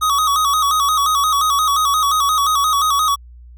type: tone with vibrato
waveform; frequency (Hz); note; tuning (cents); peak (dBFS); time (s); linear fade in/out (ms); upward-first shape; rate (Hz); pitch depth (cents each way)
square; 1189; D6; +21; -14; 0.01-3.16; 20; square; 5.7; 91
effects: added 60 Hz sine -37 dBFS peak until 3.57 s